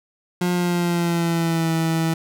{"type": "tone with pitch glide", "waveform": "30% pulse", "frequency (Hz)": [177.8, 163.04], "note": ["F3", "E3"], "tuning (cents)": [31, -19], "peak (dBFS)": -16, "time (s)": [0.41, 2.14], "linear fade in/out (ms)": 5, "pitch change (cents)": -150, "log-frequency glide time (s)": [0.52, 1.71], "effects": []}